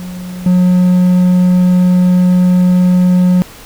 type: tone with level steps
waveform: triangle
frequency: 180.8 Hz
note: F#3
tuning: 40 cents flat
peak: -20 / -4 dBFS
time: 0-3.42 s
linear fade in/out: 0 ms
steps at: 0.46 s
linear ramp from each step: 2 ms
effects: pink hiss -35 dBFS RMS until 3.65 s